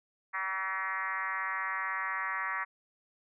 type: tone with frequency modulation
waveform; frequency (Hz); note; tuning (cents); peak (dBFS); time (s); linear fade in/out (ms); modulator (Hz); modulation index
sine; 1523; F#6; +50; -31; 0.33-2.65; 20; 190; 3
effects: none